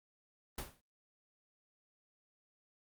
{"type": "noise with exponential decay", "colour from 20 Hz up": "pink", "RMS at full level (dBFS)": -37, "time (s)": [0.58, 0.81], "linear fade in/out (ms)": 5, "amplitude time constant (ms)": 49, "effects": ["Opus 32 kbps"]}